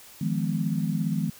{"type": "chord", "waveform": "sine", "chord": "F half-diminished seventh", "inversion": "third", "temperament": "just", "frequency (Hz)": [157.15, 174.61, 209.5, 251.4], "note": ["Eb3", "F3", "Ab3", "Cb4"], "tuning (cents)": [18, 0, 15, 31], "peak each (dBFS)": [-28, -29, -29, -33], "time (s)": [0.21, 1.3], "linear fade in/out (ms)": 5, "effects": ["white hiss -49 dBFS RMS until 1.39 s"]}